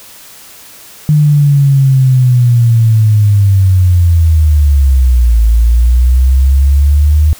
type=linear two-way sweep; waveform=sine; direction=down then up; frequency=152 to 55 to 77 Hz; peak=-4 dBFS; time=1.09-7.33 s; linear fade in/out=0 ms; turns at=5.44 s; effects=white hiss -35 dBFS RMS until 7.39 s